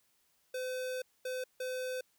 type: tone bursts at uneven times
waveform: square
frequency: 510 Hz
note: C5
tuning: 44 cents flat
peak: -36 dBFS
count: 3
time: 0.54-1.02 / 1.25-1.44 / 1.6-2.01 s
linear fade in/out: 5 ms
effects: white hiss -73 dBFS RMS until 2.18 s